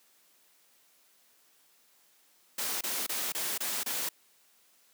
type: noise bursts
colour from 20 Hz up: white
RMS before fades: -33 dBFS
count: 6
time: 2.58-4.09 s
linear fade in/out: 5 ms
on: 230 ms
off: 26 ms
effects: white hiss -65 dBFS RMS until 4.93 s + high-pass 200 Hz 12 dB/octave